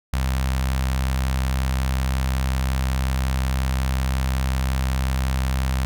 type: tone with notch filter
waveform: sawtooth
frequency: 65.5 Hz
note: C2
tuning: 2 cents sharp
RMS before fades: -22 dBFS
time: 0.13-5.85 s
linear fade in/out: 0 ms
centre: 370 Hz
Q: 0.64
effects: none